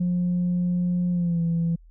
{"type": "tone with pitch glide", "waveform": "sine", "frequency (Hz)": [177.6, 167.63], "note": ["F3", "E3"], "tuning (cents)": [29, 29], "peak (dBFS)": -19, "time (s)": [0, 1.76], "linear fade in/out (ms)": 10, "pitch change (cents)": -100, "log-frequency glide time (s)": [1.11, 1.41], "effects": ["tanh soft clip ceiling -18 dBFS", "added 41 Hz sine -47 dBFS peak until 1.9 s"]}